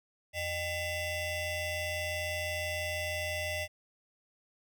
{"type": "ring-modulated tone", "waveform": "25% pulse", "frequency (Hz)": 698.5, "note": "F5", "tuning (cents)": 0, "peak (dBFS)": -26, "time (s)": [0.33, 3.68], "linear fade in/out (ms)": 50, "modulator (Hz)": 1310, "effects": []}